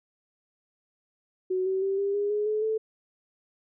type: tone with pitch steps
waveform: sine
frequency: 371.4 / 380.3 / 389.4 / 398.7 / 408.3 / 418.1 / 428.1 / 438.4 Hz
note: F#4 / F#4 / G4 / G4 / G#4 / G#4 / A4 / A4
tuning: +7 / +48 / -12 / +29 / -29 / +12 / -47 / -6 cents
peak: -24 dBFS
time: 1.5-2.78 s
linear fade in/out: 10 ms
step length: 160 ms
effects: none